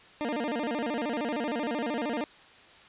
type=tone with vibrato; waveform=20% pulse; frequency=264.7 Hz; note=C4; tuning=20 cents sharp; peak=-24 dBFS; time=0.21-2.24 s; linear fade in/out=0 ms; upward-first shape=square; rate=13 Hz; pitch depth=220 cents each way; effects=white hiss -53 dBFS RMS until 2.88 s + resampled to 8000 Hz